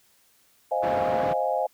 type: chord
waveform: sine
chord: F minor seventh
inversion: second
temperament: equal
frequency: 523.3 / 622.3 / 698.5 / 830.6 Hz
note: C5 / Eb5 / F5 / Ab5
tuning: 0 / 0 / 0 / 0 cents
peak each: -28 dBFS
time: 0.71-1.67 s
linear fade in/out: 10 ms
type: band-pass noise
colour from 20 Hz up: pink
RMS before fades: -32 dBFS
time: 0.82-1.34 s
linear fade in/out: 20 ms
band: 150 to 1600 Hz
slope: 12 dB/octave
effects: white hiss -62 dBFS RMS until 1.73 s